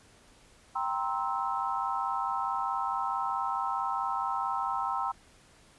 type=chord; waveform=sine; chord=C dominant seventh; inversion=second; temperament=just; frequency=784.9 / 941.9 / 1046.5 / 1308.1 Hz; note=G5 / Bb5 / C6 / E6; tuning=+2 / +18 / 0 / -14 cents; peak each=-34 dBFS; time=0.75-5.12 s; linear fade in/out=10 ms; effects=pink hiss -59 dBFS RMS until 5.78 s + resampled to 24000 Hz